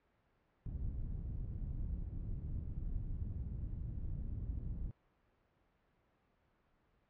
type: low-pass noise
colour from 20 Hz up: pink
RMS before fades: -41 dBFS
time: 0.66-4.91 s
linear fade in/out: 0 ms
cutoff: 120 Hz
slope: 12 dB/octave
effects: pink hiss -75 dBFS RMS until 7.09 s + low-pass 2000 Hz 12 dB/octave